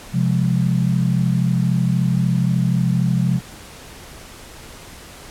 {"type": "chord", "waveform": "sine", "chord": "F minor", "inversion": "second", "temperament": "equal", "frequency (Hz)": [130.81, 174.61, 207.7], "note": ["C3", "F3", "Ab3"], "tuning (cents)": [0, 0, 0], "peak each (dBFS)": [-18, -18, -24], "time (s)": [0.12, 3.41], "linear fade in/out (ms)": 50, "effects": ["pink hiss -39 dBFS RMS until 5.3 s", "low-pass 12000 Hz 12 dB/octave"]}